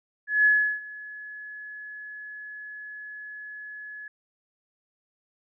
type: tone with ADSR envelope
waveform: sine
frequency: 1700 Hz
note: G#6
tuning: 40 cents sharp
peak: -15 dBFS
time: 0.27-4.08 s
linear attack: 180 ms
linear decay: 350 ms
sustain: -22 dB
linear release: 3 ms
effects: none